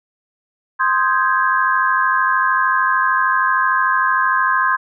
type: chord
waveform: sine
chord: Ab major seventh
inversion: first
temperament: equal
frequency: 1046.5 / 1244.5 / 1568 / 1661.2 Hz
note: C6 / Eb6 / G6 / Ab6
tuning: 0 / 0 / 0 / 0 cents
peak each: -16 / -22 / -20 / -20 dBFS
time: 0.79-4.77 s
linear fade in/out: 20 ms
effects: none